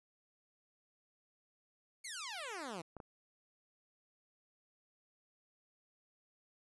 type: exponential sweep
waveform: 10% pulse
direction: down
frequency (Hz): 2278 to 155.56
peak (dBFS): -34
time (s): 2.04-2.82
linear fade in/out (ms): 10
type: clicks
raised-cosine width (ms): 1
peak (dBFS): -34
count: 2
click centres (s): 2.967 / 3.002
effects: resampled to 24000 Hz + 12-bit